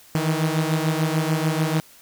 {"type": "beating tone pair", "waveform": "sawtooth", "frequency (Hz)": [155.56, 162.36], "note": ["D#3", "E3"], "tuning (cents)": [0, -26], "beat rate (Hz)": 6.8, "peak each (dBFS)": [-18, -20], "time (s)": [0.15, 1.8], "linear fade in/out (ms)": 0, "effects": ["white hiss -50 dBFS RMS until 2.01 s"]}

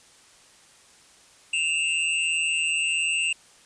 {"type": "tone pair together", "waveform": "square", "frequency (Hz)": [2621, 2782], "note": ["E7", "F7"], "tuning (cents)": [-11, -7], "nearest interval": "minor second", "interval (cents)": 104, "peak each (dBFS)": [-27, -25], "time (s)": [1.53, 3.33], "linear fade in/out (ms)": 5, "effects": ["white hiss -54 dBFS RMS until 3.65 s", "resampled to 22050 Hz"]}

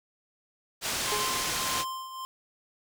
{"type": "low-pass noise", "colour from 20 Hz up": "white", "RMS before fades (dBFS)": -31, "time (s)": [0.81, 1.85], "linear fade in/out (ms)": 50, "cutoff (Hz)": 7600, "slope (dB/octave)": 12}
{"type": "tone with tremolo", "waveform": "square", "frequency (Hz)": 1046.5, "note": "C6", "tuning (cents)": 0, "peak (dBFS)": -31, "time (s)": [1.07, 2.25], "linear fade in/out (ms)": 0, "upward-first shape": "triangle", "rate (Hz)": 1.7, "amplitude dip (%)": 70}
{"type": "tone with exponential decay", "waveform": "30% pulse", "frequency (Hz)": 419.5, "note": "G#4", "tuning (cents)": 17, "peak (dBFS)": -26, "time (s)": [1.12, 1.57], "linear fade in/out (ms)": 0, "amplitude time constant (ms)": 96}
{"effects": []}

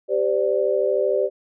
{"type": "chord", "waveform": "sine", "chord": "G suspended fourth", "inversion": "none", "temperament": "equal with one note detuned", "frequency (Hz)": [392, 514.3, 587.3], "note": ["G4", "C5", "D5"], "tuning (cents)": [0, -30, 0], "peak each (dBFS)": -22, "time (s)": [0.08, 1.3], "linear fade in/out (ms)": 50, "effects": []}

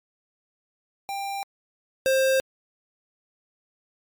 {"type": "tone pair in turn", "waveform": "square", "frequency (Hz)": [792, 529.7], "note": ["G5", "C5"], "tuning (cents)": [18, 21], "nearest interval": "perfect fifth", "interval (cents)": 697, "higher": "first", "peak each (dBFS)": [-29, -19], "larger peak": "second", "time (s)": [[1.09, 1.43], [2.06, 2.4]], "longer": "neither", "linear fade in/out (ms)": 0, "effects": ["MP3 96 kbps"]}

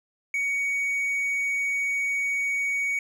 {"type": "tone", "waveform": "triangle", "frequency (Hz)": 2243, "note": "C#7", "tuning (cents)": 20, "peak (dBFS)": -22, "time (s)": [0.34, 2.99], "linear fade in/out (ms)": 2, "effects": []}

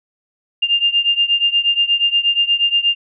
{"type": "beating tone pair", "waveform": "sine", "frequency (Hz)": [2800, 2808.4], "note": ["F7", "F7"], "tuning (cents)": [4, 9], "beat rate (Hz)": 8.4, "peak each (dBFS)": [-15, -17], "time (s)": [0.62, 2.95], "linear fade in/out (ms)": 10, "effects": []}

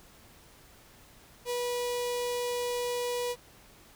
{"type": "tone with notch filter", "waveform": "sawtooth", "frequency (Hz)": 487.2, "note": "B4", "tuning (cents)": -24, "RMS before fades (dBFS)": -32, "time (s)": [1.45, 3.36], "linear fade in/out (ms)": 50, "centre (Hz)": 1500, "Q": 1.4, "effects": ["pink hiss -56 dBFS RMS until 3.95 s"]}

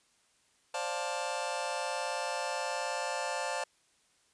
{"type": "chord", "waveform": "sawtooth", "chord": "D minor seventh", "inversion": "third", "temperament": "just", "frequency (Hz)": [528.6, 587.3, 704.8, 881], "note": ["C5", "D5", "F5", "A5"], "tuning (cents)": [18, 0, 16, 2], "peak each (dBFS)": [-35, -35, -35, -33], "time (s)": [0.74, 3.64], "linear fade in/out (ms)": 5, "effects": ["white hiss -69 dBFS RMS until 4.33 s", "resampled to 22050 Hz"]}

